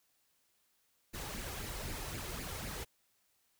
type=noise with flanger; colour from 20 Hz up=pink; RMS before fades=-42 dBFS; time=1.13-2.85 s; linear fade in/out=20 ms; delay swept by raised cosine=0.42 to 2.42 ms; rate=3.9 Hz; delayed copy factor=+0.55; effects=white hiss -75 dBFS RMS until 3.59 s